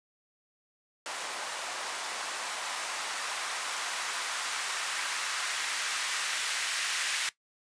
blue noise with band-pass filter sweep, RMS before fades -34 dBFS, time 1.06-7.29 s, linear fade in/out 0 ms, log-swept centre 750 to 1800 Hz, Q 1.1, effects noise-tail reverb RT60 0.1 s tail -17 dB re dry + resampled to 22050 Hz

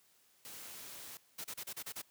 white noise, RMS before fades -49 dBFS, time 0.45-1.17 s, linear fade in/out 0 ms
white noise bursts, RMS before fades -43 dBFS, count 7, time 1.38-2.02 s, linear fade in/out 10 ms, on 64 ms, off 32 ms
effects white hiss -69 dBFS RMS until 2.1 s + high-pass 80 Hz 12 dB/octave

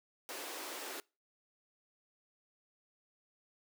pink high-pass noise, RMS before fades -44 dBFS, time 0.29-1 s, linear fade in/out 0 ms, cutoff 290 Hz, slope 48 dB/octave, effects noise-tail reverb RT60 0.3 s tail -25 dB re dry

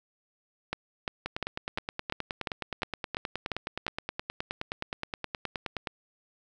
two click trains, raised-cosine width 0.3 ms, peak -14 / -16 dBFS, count 10 / 45, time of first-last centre 0.73-3.866 / 1.26-5.872 s, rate 2.87 / 9.54 Hz, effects none

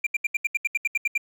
triangle tone bursts, 2379 Hz, D7, 22 cents sharp, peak -18 dBFS, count 12, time 0.04-1.178 s, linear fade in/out 5 ms, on 27 ms, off 74 ms, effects none

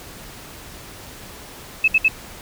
sine tone bursts, 2601 Hz, E7, 24 cents flat, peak -11 dBFS, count 3, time 1.84-2.083 s, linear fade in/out 5 ms, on 39 ms, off 63 ms, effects pink hiss -39 dBFS RMS until 2.41 s

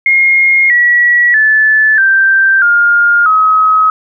sine tone with pitch steps, 2142 / 1930.5 / 1739.8 / 1568 / 1413.2 / 1273.6 Hz, C7 / B6 / A6 / G6 / F6 / D#6, +40 / -40 / -20 / 0 / +20 / +40 cents, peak -5 dBFS, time 0.06-3.9 s, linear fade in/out 2 ms, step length 640 ms, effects none

